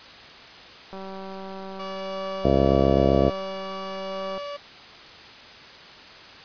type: click train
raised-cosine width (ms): 1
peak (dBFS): -25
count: 663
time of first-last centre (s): 0.93-4.378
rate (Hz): 192
type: tone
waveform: 30% pulse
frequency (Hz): 575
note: D5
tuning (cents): -37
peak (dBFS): -29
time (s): 1.79-4.57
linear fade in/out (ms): 10
type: harmonic tone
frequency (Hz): 67.8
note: C#2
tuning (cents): -38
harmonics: 1 / 2 / 3 / 4 / 5 / 6 / 7 / 8 / 9 / 10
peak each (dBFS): -26 / -26 / -26 / -26 / -26 / -26 / -26 / -26 / -26 / -26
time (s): 2.44-3.3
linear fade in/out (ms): 10
effects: white hiss -44 dBFS RMS until 6.44 s + resampled to 11025 Hz

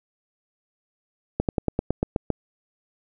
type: slowing click train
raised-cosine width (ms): 2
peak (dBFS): -8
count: 9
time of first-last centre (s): 1.4-2.303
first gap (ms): 88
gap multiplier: 1.07
effects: none

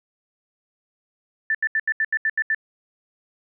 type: tone bursts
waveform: sine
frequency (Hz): 1767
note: A6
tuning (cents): +7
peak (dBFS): -18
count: 9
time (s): 1.5-2.547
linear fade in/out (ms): 2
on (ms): 47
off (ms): 78
effects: none

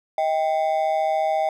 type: ring-modulated tone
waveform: triangle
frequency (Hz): 710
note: F5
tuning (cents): +28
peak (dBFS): -14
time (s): 0.18-1.49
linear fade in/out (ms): 2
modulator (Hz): 77.1
effects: none

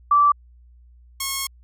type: tone pair in turn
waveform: sine / 5% pulse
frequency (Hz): 1163 / 1087.9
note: D6 / C#6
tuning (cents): -17 / -33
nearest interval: minor second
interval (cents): 116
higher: first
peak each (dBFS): -12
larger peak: neither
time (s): 0.11-0.32 / 1.2-1.47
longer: second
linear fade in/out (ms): 5
effects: added 60 Hz sine -47 dBFS peak until 1.63 s

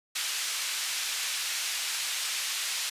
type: band-pass noise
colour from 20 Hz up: pink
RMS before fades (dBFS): -32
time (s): 0.15-2.9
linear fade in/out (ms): 10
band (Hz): 2400 to 9600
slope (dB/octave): 12
effects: resampled to 32000 Hz

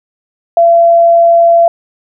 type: tone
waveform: sine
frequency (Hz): 678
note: E5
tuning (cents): +49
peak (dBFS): -3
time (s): 0.57-1.68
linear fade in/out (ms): 2
effects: none

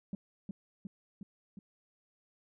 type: tone with echo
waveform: sine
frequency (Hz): 195.1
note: G3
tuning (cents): -8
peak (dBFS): -32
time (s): 0.13-0.15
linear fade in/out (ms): 2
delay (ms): 360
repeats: 4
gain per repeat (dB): -3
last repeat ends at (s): 1.59
effects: tanh soft clip ceiling -33 dBFS

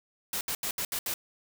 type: noise bursts at uneven times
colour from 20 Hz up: white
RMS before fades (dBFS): -32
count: 6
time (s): 0.33-0.41 / 0.48-0.55 / 0.63-0.71 / 0.78-0.85 / 0.92-0.99 / 1.06-1.14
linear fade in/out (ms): 2
effects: none

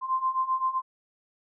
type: beating tone pair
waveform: sine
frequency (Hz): 1039 / 1046.7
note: C6 / C6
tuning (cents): -12 / 0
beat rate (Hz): 7.7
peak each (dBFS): -29 / -26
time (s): 0.01-0.82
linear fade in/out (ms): 50
effects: none

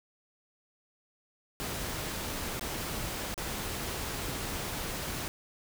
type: noise with dropouts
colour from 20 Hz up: pink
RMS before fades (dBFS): -36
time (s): 1.6-5.28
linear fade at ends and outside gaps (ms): 0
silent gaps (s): 2.595-2.61 / 3.342-3.378
effects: none

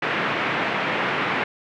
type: band-pass noise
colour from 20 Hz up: white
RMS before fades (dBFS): -24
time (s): 0.02-1.44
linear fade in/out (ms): 5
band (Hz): 130 to 2400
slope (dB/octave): 24
effects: none

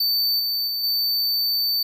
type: tone with level steps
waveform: square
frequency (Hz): 4557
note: C#8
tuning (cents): +47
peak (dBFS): -19 / -22 / -24 / -20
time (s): 0-1.83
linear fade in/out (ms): 5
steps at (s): 0.39 / 0.67 / 0.83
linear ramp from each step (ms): 10
effects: 10-bit

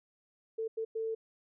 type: tone bursts at uneven times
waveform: sine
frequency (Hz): 446.5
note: A4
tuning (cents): +25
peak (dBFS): -32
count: 3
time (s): 0.58-0.68 / 0.77-0.85 / 0.95-1.15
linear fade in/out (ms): 10
effects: none

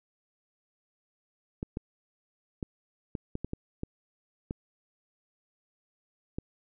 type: clicks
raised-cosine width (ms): 3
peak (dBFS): -20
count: 10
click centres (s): 1.629 / 1.771 / 2.628 / 3.152 / 3.354 / 3.446 / 3.534 / 3.834 / 4.509 / 6.385
effects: none

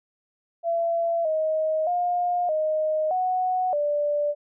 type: tone with pitch steps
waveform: sine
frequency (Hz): 674 / 628 / 710 / 621 / 738 / 587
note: E5 / D#5 / F5 / D#5 / F#5 / D5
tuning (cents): +38 / +16 / +28 / -3 / -5 / -1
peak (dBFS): -21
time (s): 0.63-4.35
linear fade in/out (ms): 50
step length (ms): 620
effects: none

